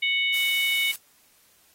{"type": "harmonic tone", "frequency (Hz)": 740, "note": "F#5", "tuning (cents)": 0, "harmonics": [3, 4, 5], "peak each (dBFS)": [-23, -27, -31], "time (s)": [0.02, 0.92], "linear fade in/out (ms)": 10}
{"type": "noise", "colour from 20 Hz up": "blue", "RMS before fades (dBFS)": -34, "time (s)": [0.34, 0.96], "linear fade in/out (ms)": 2}
{"effects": ["white hiss -60 dBFS RMS until 1.74 s", "AAC 48 kbps"]}